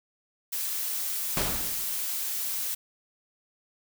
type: noise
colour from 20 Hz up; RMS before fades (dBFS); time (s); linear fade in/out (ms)
blue; -31; 0.52-2.75; 10
type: noise with exponential decay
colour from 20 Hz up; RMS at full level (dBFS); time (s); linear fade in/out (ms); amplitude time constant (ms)
pink; -26; 1.37-2.06; 1; 150
effects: none